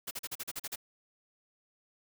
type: noise bursts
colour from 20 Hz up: white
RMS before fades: -38 dBFS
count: 9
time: 0.07-0.759 s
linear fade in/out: 10 ms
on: 41 ms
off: 40 ms
effects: none